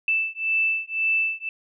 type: beating tone pair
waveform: sine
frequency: 2643 / 2644.9 Hz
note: E7 / E7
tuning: +4 / +5 cents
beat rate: 1.9 Hz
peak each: -24 / -24 dBFS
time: 0.08-1.49 s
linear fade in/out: 2 ms
effects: none